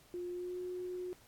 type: tone with pitch glide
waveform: sine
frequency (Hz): 354.4 to 362.1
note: F4 to F#4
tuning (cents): +25 to -37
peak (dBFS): -38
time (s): 0.14-1.13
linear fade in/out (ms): 0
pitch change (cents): +38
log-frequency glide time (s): 0.29-0.59
effects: pink hiss -63 dBFS RMS until 1.27 s + AAC 64 kbps